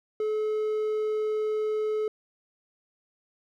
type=tone; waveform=triangle; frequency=429.7 Hz; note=A4; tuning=41 cents flat; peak=-23 dBFS; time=0.2-2.08 s; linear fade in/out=2 ms; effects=none